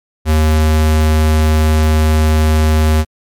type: tone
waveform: square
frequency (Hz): 77.78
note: D#2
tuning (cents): 0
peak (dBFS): -9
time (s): 0.25-3.05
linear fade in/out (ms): 50
effects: MP3 96 kbps